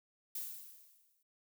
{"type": "noise with exponential decay", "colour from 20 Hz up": "violet", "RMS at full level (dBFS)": -39, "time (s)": [0.35, 1.23], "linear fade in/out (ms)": 5, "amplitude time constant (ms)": 190, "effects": []}